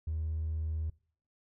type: tone with hard clipping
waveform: sine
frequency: 79 Hz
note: D#2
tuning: 27 cents sharp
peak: -32 dBFS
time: 0.07-0.9 s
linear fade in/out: 5 ms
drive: 1 dB
effects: noise-tail reverb RT60 0.5 s tail -23 dB re dry